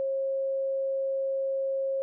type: tone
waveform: sine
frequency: 540 Hz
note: C#5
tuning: 45 cents flat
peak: -26 dBFS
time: 0-2.02 s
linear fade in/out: 0 ms
effects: none